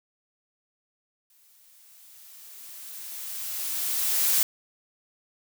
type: noise with exponential growth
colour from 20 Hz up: blue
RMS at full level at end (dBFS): -21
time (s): 1.3-4.43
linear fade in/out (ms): 2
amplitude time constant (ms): 680
effects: none